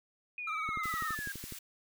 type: linear sweep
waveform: sine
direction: down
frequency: 2489 to 1600 Hz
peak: -37 dBFS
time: 0.38-1.32 s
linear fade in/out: 2 ms
type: tone with vibrato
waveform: triangle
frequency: 1272 Hz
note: D#6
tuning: 38 cents sharp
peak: -33 dBFS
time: 0.47-1.15 s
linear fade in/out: 5 ms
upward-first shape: sine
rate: 19 Hz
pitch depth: 62 cents each way
type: click train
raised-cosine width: 3 ms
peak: -31 dBFS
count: 11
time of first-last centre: 0.69-1.523 s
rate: 12 Hz
type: high-pass noise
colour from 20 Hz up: white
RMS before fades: -46 dBFS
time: 0.83-1.59 s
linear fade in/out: 5 ms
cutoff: 1500 Hz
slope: 12 dB/octave
effects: none